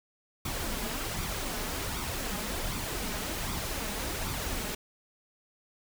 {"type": "noise with flanger", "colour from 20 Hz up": "pink", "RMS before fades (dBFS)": -34, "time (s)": [0.45, 4.75], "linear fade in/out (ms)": 5, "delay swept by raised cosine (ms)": [0.84, 4.84], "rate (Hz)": 1.3, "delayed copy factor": 0.5, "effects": []}